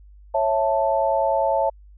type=chord; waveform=sine; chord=A major; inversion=first; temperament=just; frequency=550 / 660 / 880 Hz; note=C#5 / E5 / A5; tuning=-14 / +2 / 0 cents; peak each=-22 dBFS; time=0.34-1.7 s; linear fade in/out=10 ms; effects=added 50 Hz sine -44 dBFS peak until 1.97 s